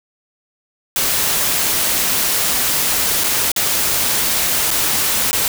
white noise with dropouts, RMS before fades -17 dBFS, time 0.96-5.48 s, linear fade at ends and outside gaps 1 ms, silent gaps 3.237-3.241 / 3.517-3.562 / 4.706-4.712 / 5.311-5.33 s, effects none

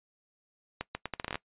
accelerating click train, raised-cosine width 0.3 ms, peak -17 dBFS, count 11, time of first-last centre 0.81-1.356 s, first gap 140 ms, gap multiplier 0.76, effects noise-tail reverb RT60 0.1 s tail -20 dB re dry + resampled to 8000 Hz

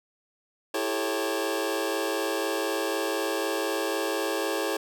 sawtooth chord, A dominant seventh, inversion second, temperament just, 330 / 396 / 440 / 550 Hz, E4 / G4 / A4 / C#5, +2 / +18 / 0 / -14 cents, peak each -28 dBFS, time 0.74-4.77 s, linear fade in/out 5 ms, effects none

